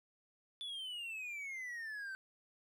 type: exponential sweep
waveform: triangle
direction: down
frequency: 3488 to 1529 Hz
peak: -40 dBFS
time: 0.61-2.15 s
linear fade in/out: 0 ms
effects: none